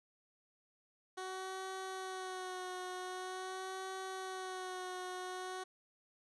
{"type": "tone with vibrato", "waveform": "15% pulse", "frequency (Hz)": 372.5, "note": "F#4", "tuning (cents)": 12, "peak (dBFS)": -35, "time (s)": [1.17, 5.64], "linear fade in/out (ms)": 10, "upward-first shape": "sine", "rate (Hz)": 0.45, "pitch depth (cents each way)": 30, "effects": ["resampled to 24000 Hz"]}